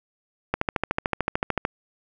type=click train; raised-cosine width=0.5 ms; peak=-7 dBFS; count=16; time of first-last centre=0.54-1.651 s; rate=13.5 Hz; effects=none

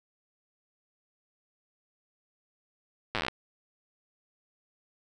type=slowing click train; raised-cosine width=0.3 ms; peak=-13 dBFS; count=12; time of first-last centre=3.15-3.283 s; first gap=8 ms; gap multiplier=1.08; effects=none

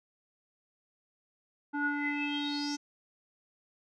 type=tone with low-pass filter sweep; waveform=square; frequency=290 Hz; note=D4; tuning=22 cents flat; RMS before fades=-33 dBFS; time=1.73-2.77 s; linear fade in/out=20 ms; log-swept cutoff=1200 to 6100 Hz; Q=10; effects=none

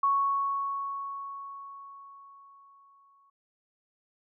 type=tone with exponential decay; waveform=sine; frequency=1109 Hz; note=C#6; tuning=in tune; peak=-21 dBFS; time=0.03-3.3 s; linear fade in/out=5 ms; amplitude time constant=710 ms; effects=none

